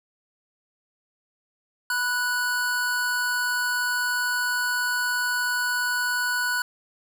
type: tone pair together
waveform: square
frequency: 987.8 / 1474.5 Hz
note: B5 / F#6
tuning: 0 / -6 cents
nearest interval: perfect fifth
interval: 694 cents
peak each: -33 / -24 dBFS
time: 1.9-6.62 s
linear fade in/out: 2 ms
effects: none